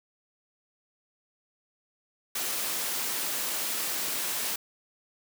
white high-pass noise, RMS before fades -31 dBFS, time 2.35-4.56 s, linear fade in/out 5 ms, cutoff 190 Hz, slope 12 dB/octave, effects none

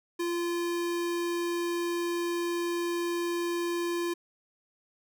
square tone, 344.8 Hz, F4, 22 cents flat, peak -29 dBFS, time 0.19-4.14 s, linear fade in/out 10 ms, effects none

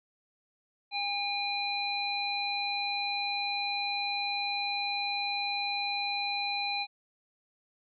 harmonic tone, 810 Hz, G#5, 43 cents flat, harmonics 1 / 3 / 5, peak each -34 / -34 / -34 dBFS, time 0.91-6.87 s, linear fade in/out 50 ms, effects none

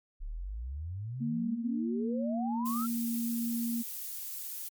sine exponential sweep, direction up, 33 to 1380 Hz, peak -35 dBFS, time 0.2-2.87 s, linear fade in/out 20 ms
sine tone, 233.1 Hz, A#3, in tune, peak -30 dBFS, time 1.2-3.83 s, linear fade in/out 20 ms
violet noise, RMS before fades -39 dBFS, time 2.65-4.69 s, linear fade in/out 10 ms
effects MP3 96 kbps

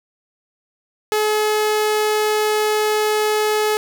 sawtooth tone, 426.4 Hz, G#4, 46 cents sharp, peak -12 dBFS, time 1.12-3.77 s, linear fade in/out 0 ms, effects none

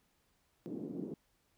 white band-pass noise, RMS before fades -42 dBFS, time 0.66-1.14 s, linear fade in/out 0 ms, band 190 to 330 Hz, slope 24 dB/octave, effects pink hiss -75 dBFS RMS until 1.57 s

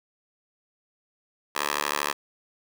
10% pulse tone with high-pass filter, 72.9 Hz, D2, 12 cents flat, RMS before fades -28 dBFS, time 1.55-2.13 s, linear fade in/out 10 ms, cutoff 940 Hz, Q 0.98, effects none

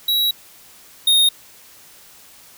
square tone pair in turn, 3876 / 3707 Hz, B7 / A#7, -33 / -10 cents, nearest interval minor second, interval 77 cents, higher first, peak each -16 / -12 dBFS, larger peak second, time 0.08-0.31 / 1.07-1.29 s, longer first, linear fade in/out 5 ms, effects white hiss -46 dBFS RMS until 2.57 s

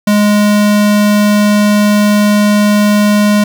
square tone, 207.7 Hz, G#3, in tune, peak -7 dBFS, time 0.07-3.44 s, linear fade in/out 5 ms, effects 7-bit

